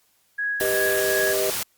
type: tone with tremolo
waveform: sine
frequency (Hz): 1661.2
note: G#6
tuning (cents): 0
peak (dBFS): -22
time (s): 0.38-1.34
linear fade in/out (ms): 10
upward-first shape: sine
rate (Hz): 2.7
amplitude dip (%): 45
type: noise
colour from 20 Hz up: white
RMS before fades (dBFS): -27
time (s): 0.6-1.63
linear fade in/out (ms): 2
type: chord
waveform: triangle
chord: G augmented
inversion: none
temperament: equal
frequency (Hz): 392 / 493.9 / 622.3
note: G4 / B4 / D#5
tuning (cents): 0 / 0 / 0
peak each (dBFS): -23 / -27 / -24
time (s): 0.61-1.5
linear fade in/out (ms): 0
effects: white hiss -64 dBFS RMS until 1.77 s + Opus 48 kbps